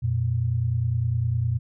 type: tone pair together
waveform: sine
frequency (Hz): 89.5 / 119.36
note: F2 / A#2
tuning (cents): +43 / +41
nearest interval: perfect fourth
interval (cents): 498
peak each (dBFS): -27 / -22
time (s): 0.02-1.59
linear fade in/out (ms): 20
effects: none